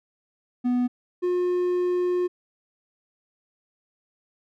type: tone pair in turn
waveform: triangle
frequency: 246.9 / 358.1 Hz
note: B3 / F4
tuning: 0 / +43 cents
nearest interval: tritone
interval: 643 cents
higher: second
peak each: -18 / -19 dBFS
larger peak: first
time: 0.64-0.88 / 1.22-2.28 s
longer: second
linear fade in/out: 20 ms
effects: none